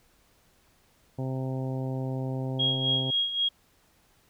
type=harmonic tone; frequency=131.2 Hz; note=C3; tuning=5 cents sharp; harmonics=1 / 2 / 3 / 4 / 5 / 6 / 7; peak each=-30 / -35 / -40 / -40 / -44 / -46 / -49 dBFS; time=1.18-3.11 s; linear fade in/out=10 ms
type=tone with tremolo; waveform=sine; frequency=3280 Hz; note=G#7; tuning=22 cents flat; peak=-22 dBFS; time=2.59-3.49 s; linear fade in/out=10 ms; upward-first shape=sine; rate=3.8 Hz; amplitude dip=65%
effects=pink hiss -64 dBFS RMS until 4.29 s